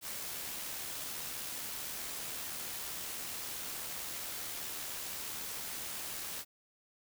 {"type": "noise with amplitude modulation", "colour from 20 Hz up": "white", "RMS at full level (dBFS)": -40, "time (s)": [0.01, 6.45], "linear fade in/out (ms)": 50, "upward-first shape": "sine", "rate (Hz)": 75.4, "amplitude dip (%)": 25, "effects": []}